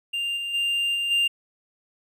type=tone with level steps; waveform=triangle; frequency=2794 Hz; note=F7; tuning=in tune; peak=-23 / -26 / -20 / -22 / -17 dBFS; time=0.13-1.28 s; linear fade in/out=10 ms; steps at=0.36 / 0.53 / 0.94 / 1.1 s; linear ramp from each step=20 ms; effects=none